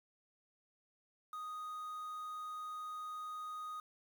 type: tone with quantisation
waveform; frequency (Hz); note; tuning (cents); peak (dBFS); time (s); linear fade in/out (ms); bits
triangle; 1244.5; D#6; 0; -40; 1.33-3.8; 2; 10
effects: none